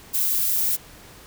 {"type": "noise", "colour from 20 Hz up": "violet", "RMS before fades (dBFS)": -22, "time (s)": [0.13, 0.77], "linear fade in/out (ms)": 20, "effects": ["pink hiss -46 dBFS RMS until 1.26 s"]}